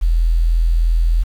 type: tone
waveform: sine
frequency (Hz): 41.53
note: E1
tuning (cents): +14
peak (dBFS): -11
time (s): 0.01-1.24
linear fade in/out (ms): 20
effects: 7-bit